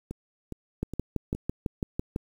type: two click trains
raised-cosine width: 3 ms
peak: -15 / -22 dBFS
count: 9 / 4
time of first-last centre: 0.83-2.161 / 0.11-1.35 s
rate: 6.01 / 2.42 Hz
effects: 8-bit